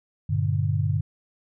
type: chord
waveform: sine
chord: G minor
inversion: none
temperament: just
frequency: 98 / 117.6 / 147 Hz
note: G2 / Bb2 / D3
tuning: 0 / +16 / +2 cents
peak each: -24 / -27 / -25 dBFS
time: 0.29-1.01 s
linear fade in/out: 10 ms
effects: none